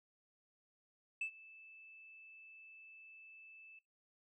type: tone with ADSR envelope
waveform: sine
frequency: 2631 Hz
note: E7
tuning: 4 cents flat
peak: -33 dBFS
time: 1.21-3.79 s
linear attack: 5 ms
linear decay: 87 ms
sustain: -22 dB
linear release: 4 ms
effects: noise-tail reverb RT60 0.2 s tail -21 dB re dry + tanh soft clip ceiling -34 dBFS